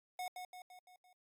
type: tone with echo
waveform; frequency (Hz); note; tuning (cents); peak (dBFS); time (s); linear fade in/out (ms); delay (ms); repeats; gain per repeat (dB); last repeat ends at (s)
square; 730; F#5; -24; -40; 0.19-0.28; 2; 170; 5; -5; 1.13
effects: AAC 64 kbps